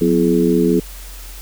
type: harmonic tone with a mistuned harmonic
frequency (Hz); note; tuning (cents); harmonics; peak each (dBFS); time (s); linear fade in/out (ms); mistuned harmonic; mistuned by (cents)
84.7; E2; +48; 2 / 3 / 4 / 5; -17 / -17 / -17 / -17; 0.01-0.8; 5; 2; +110
effects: added 45 Hz sine -32 dBFS peak until 1.41 s + white hiss -38 dBFS RMS until 1.41 s